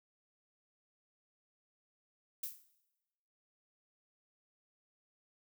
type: noise with exponential decay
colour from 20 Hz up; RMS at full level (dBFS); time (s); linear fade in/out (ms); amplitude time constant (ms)
violet; -36; 2.43-2.66; 5; 48
effects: noise-tail reverb RT60 1.0 s tail -17 dB re dry